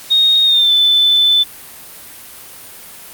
sine tone with pitch glide, 3721 to 3516 Hz, A#7 to A7, -4 to -2 cents, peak -8 dBFS, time 0.1-1.44 s, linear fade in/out 20 ms, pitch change -98 cents, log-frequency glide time 0.45-0.72 s, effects white hiss -35 dBFS RMS until 3.13 s + Opus 48 kbps

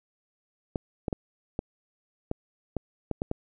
clicks, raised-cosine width 2 ms, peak -15 dBFS, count 9, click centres 0.758 / 1.082 / 1.128 / 1.591 / 2.314 / 2.767 / 3.113 / 3.219 / 3.314 s, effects none

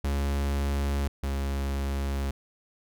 45% pulse tone pair in turn, 70.2 / 69.15 Hz, C#2 / C#2, +22 / -4 cents, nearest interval unison, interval 26 cents, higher first, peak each -25 / -27 dBFS, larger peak first, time 0.04-1.08 / 1.23-2.31 s, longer second, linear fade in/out 5 ms, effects none

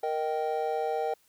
triangle chord, Eb major, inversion second, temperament just, 466.7 / 622.3 / 777.8 Hz, Bb4 / Eb5 / G5, +2 / 0 / -14 cents, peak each -29 / -32 / -29 dBFS, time 0.03-1.14 s, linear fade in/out 5 ms, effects white hiss -66 dBFS RMS until 1.28 s

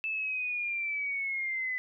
sine linear sweep, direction down, 2637 to 2000 Hz, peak -30 dBFS, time 0.04-1.78 s, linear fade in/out 0 ms, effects none

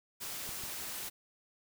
white noise, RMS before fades -41 dBFS, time 0.2-1.1 s, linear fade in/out 20 ms
clicks, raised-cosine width 5 ms, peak -38 dBFS, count 2, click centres 0.491 / 0.637 s
effects none

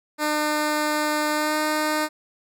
10% pulse tone with pitch glide, 301.9 to 306.1 Hz, D4 to D#4, +48 to -28 cents, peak -13 dBFS, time 0.18-2.09 s, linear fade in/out 50 ms, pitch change +24 cents, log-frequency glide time 1.34-1.56 s, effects none

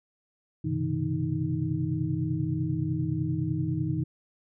sine tone cluster, 96 / 126.6 / 136.7 / 160 / 312.8 Hz, G2 / B2 / C#3 / D#3 / D#4, -36 / +43 / -24 / +49 / +9 cents, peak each -35 / -32 / -34 / -30 / -32 dBFS, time 0.64-4.04 s, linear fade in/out 10 ms, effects none

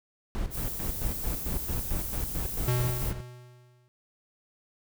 brown noise with tremolo, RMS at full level -31 dBFS, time 0.35-3.21 s, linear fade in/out 0 ms, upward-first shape square, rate 4.5 Hz, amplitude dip 65%
violet noise, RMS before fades -36 dBFS, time 0.5-3.13 s, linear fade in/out 50 ms
square tone with exponential decay, 123.47 Hz, B2, in tune, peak -23 dBFS, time 2.68-3.88 s, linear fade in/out 0 ms, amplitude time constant 260 ms
effects none

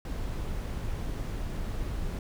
brown noise, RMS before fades -33 dBFS, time 0.05-2.19 s, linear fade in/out 2 ms, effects none

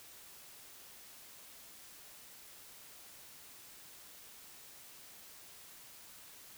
silence, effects white hiss -55 dBFS RMS until 6.57 s

